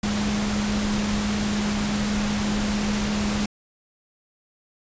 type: tone in noise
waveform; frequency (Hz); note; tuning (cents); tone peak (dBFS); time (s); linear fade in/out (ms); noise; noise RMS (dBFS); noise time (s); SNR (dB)
sine; 207.7; G#3; 0; -23; 0.03-3.46; 5; pink; -28; 0.03-3.46; +2
effects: resampled to 16000 Hz